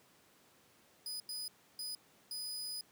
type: tone bursts at uneven times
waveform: sawtooth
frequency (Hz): 4978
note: D#8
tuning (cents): 0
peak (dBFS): -37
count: 4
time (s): 1.06-1.2 / 1.29-1.48 / 1.79-1.95 / 2.31-2.81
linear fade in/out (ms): 2
effects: pink hiss -66 dBFS RMS until 2.91 s + high-pass 150 Hz 12 dB/octave